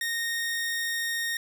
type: tone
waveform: sawtooth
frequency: 1853 Hz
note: A#6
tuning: 11 cents flat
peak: -24 dBFS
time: 0.01-1.37 s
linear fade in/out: 2 ms
effects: none